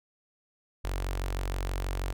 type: tone with notch filter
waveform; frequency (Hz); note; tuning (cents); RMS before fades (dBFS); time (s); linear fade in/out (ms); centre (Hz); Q
sawtooth; 46.3; F#1; +2; -32; 0.84-2.13; 10; 180; 0.68
effects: none